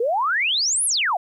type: exponential two-way sweep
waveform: sine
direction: up then down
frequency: 440 to 11330 to 659 Hz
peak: -18 dBFS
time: 0-1.17 s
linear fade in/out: 5 ms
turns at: 0.85 s
effects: 10-bit